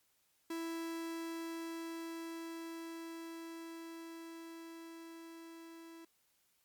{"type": "tone with level ramp", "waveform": "45% pulse", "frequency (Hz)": 330.4, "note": "E4", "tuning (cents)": 4, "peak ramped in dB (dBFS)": [-38, -51], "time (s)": [0.5, 6.05], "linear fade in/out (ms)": 5, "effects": ["white hiss -75 dBFS RMS until 6.64 s", "MP3 96 kbps"]}